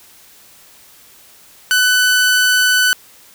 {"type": "tone", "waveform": "sawtooth", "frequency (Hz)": 1498, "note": "F#6", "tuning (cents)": 21, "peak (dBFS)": -7, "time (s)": [1.71, 2.93], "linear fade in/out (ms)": 0, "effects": ["white hiss -45 dBFS RMS until 3.34 s"]}